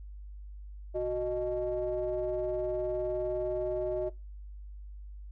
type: ring-modulated tone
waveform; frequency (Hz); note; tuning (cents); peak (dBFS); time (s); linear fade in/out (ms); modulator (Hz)
triangle; 125.7; B2; +31; -24; 0.94-4.1; 20; 493
effects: noise-tail reverb RT60 0.2 s tail -19 dB re dry + added 50 Hz sine -42 dBFS peak until 5.31 s